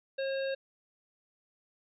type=harmonic tone; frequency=540 Hz; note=C#5; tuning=45 cents flat; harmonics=1 / 3 / 5 / 7 / 8; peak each=-31 / -41 / -45 / -48 / -49 dBFS; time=0.18-0.55 s; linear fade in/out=10 ms; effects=none